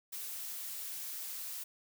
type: noise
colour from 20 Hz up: blue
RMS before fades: -42 dBFS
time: 0.12-1.64 s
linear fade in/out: 10 ms
effects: none